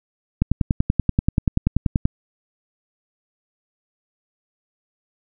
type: click train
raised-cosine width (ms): 5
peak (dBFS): -4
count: 18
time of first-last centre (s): 0.42-2.055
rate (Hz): 10.4
effects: none